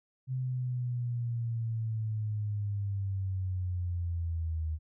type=linear sweep; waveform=sine; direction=down; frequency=130 to 77.78 Hz; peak=-30 dBFS; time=0.27-4.79 s; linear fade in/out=50 ms; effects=none